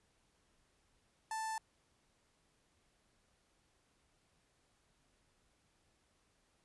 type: tone with notch filter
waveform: sawtooth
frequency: 882 Hz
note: A5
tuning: 4 cents sharp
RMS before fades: -40 dBFS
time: 1.31-1.58 s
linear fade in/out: 2 ms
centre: 3100 Hz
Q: 0.74
effects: pink hiss -75 dBFS RMS until 6.64 s + resampled to 24000 Hz